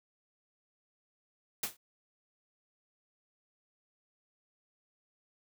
white noise with exponential decay, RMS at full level -29 dBFS, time 1.63-1.77 s, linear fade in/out 5 ms, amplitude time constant 30 ms, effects none

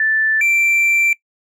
sine / triangle tone pair in turn, 1760 / 2349 Hz, A6 / D7, 0 / 0 cents, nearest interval perfect fourth, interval 500 cents, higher second, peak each -13 / -11 dBFS, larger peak second, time 0-0.41 / 0.41-1.13 s, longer second, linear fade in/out 2 ms, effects noise-tail reverb RT60 0.1 s tail -21 dB re dry

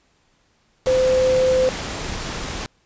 sine tone in noise, 515 Hz, C5, 28 cents flat, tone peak -14 dBFS, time 0.87-1.69 s, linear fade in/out 0 ms, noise pink, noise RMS -28 dBFS, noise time 0.86-2.66 s, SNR +11 dB, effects pink hiss -62 dBFS RMS until 2.85 s + resampled to 16000 Hz

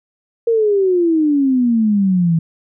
sine exponential sweep, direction down, 470 to 160.4 Hz, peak -11 dBFS, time 0.47-2.39 s, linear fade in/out 5 ms, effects none

